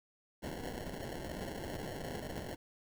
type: noise with sample-and-hold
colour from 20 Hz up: white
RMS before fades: -42 dBFS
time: 0.42-2.56 s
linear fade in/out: 20 ms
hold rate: 1225 Hz
effects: none